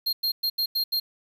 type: tone bursts at uneven times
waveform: square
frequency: 4212 Hz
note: C8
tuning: 11 cents sharp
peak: -23 dBFS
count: 6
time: 0.06-0.13 / 0.23-0.32 / 0.43-0.5 / 0.58-0.66 / 0.75-0.84 / 0.92-1 s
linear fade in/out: 10 ms
effects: 9-bit